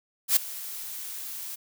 blue noise with ADSR envelope, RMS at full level -18 dBFS, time 0.28-1.56 s, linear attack 85 ms, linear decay 7 ms, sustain -19 dB, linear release 16 ms, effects none

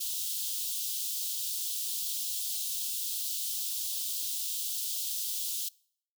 white high-pass noise, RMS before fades -34 dBFS, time 0-5.69 s, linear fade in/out 10 ms, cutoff 3100 Hz, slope 48 dB/octave, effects noise-tail reverb RT60 0.6 s tail -24 dB re dry

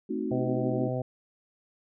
sine chord, A diminished seventh, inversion none, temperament equal, 220 / 261.6 / 311.1 / 370 Hz, A3 / C4 / Eb4 / Gb4, 0 / 0 / 0 / 0 cents, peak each -34 dBFS, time 0.09-0.89 s, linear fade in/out 10 ms
harmonic tone, 127.4 Hz, C3, 46 cents flat, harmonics 1 / 2 / 3 / 4 / 5 / 6, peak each -31 / -36 / -39 / -34 / -35 / -41 dBFS, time 0.31-1.02 s, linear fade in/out 5 ms
effects none

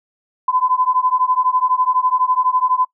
sine beating tone pair, 1008 / 1020 Hz, B5 / C6, +35 / -44 cents, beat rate 12 Hz, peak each -17 dBFS, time 0.48-2.85 s, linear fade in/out 5 ms, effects noise-tail reverb RT60 0.1 s tail -22 dB re dry

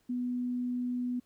sine tone, 246.9 Hz, B3, in tune, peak -30 dBFS, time 0.09-1.2 s, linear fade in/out 10 ms, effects pink hiss -71 dBFS RMS until 1.25 s

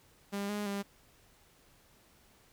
sawtooth tone with pitch steps, 200.6 / 207.1 / 199.9 Hz, G3 / G#3 / G3, +40 / -5 / +34 cents, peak -30 dBFS, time 0.32-0.83 s, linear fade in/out 20 ms, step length 170 ms, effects pink hiss -64 dBFS RMS until 2.52 s

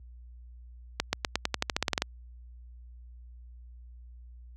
accelerating click train, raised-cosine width 0.2 ms, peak -8 dBFS, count 14, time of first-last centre 1-2.021 s, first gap 130 ms, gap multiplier 0.91, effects added 60 Hz sine -43 dBFS peak until 4.56 s + high-pass 60 Hz 12 dB/octave

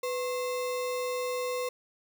sine tone with sample-and-hold, 498.5 Hz, B4, 16 cents sharp, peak -29 dBFS, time 0.03-1.69 s, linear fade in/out 5 ms, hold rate 1575 Hz, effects none

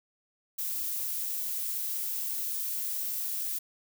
violet noise, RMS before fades -33 dBFS, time 0.58-3.59 s, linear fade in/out 10 ms, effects none

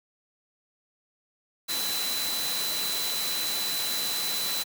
sine tone in noise, 4008 Hz, B7, 25 cents sharp, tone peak -30 dBFS, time 1.68-4.64 s, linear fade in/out 20 ms, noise white, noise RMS -31 dBFS, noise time 1.68-4.64 s, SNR -2 dB, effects high-pass 150 Hz 12 dB/octave

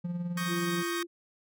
triangle tone with tremolo, 174.61 Hz, F3, in tune, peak -27 dBFS, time 0.04-0.83 s, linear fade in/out 10 ms, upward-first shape sine, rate 19 Hz, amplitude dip 50%
sawtooth chord, Eb dominant seventh, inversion third, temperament equal, 1108.7 / 1244.5 / 1568 / 1864.7 Hz, Db6 / Eb6 / G6 / Bb6, 0 / 0 / 0 / 0 cents, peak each -35 dBFS, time 0.37-1.03 s, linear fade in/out 5 ms
sine tone, 343.5 Hz, F4, 29 cents flat, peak -32 dBFS, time 0.47-1.07 s, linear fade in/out 50 ms
effects none

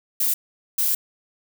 violet noise bursts at uneven times, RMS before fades -21 dBFS, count 2, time 0.2-0.34 / 0.78-0.95 s, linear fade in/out 5 ms, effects none

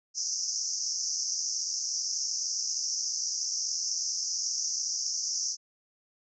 pink band-pass noise, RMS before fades -32 dBFS, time 0.14-5.57 s, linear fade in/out 50 ms, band 5200 to 6400 Hz, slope 96 dB/octave, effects none

